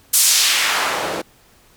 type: noise with band-pass filter sweep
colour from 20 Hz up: white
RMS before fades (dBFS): -17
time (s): 0.13-1.22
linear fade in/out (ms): 10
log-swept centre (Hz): 9800 to 350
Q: 1
effects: pink hiss -52 dBFS RMS until 1.76 s